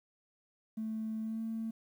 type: tone with pitch glide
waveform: triangle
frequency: 220 to 224.2 Hz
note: A3 to A3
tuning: 0 to +33 cents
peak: -31 dBFS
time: 0.77-1.71 s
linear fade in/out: 10 ms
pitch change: +33 cents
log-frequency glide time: 1.23-1.41 s
effects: tanh soft clip ceiling -32 dBFS + 11-bit